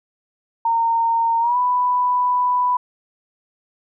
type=tone with pitch glide; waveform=sine; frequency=919 to 990.7 Hz; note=A#5 to B5; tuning=-25 to +5 cents; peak=-15 dBFS; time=0.65-2.77 s; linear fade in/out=5 ms; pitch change=+130 cents; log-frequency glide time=1.4-1.57 s; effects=none